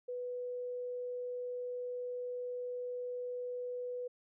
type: tone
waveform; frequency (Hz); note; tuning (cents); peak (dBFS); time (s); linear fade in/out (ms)
sine; 493.9; B4; 0; -37; 0.08-4.08; 10
effects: none